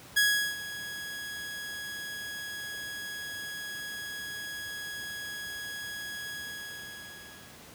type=tone with ADSR envelope; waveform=sawtooth; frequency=1665 Hz; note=G#6; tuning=4 cents sharp; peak=-17 dBFS; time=0.16-7.62 s; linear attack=14 ms; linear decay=380 ms; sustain=-16 dB; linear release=1300 ms; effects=pink hiss -50 dBFS RMS until 7.74 s + high-pass 80 Hz 12 dB/octave